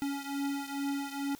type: beating tone pair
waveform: square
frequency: 279 / 281.3 Hz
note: C#4 / C#4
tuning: +11 / +26 cents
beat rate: 2.3 Hz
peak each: -35 / -38 dBFS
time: 0.02-1.35 s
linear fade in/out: 0 ms
effects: white hiss -56 dBFS RMS until 1.39 s